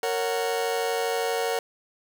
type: chord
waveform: 40% pulse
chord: F# major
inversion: first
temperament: just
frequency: 462.5 / 555 / 740 Hz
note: A#4 / C#5 / F#5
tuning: -14 / +2 / 0 cents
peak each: -26 / -31 / -29 dBFS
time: 0.03-1.59 s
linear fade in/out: 2 ms
effects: none